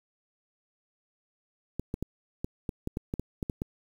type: clicks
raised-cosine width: 3 ms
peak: -18 dBFS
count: 12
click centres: 1.796 / 1.941 / 2.026 / 2.445 / 2.692 / 2.874 / 2.971 / 3.139 / 3.196 / 3.428 / 3.498 / 3.619 s
effects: 8-bit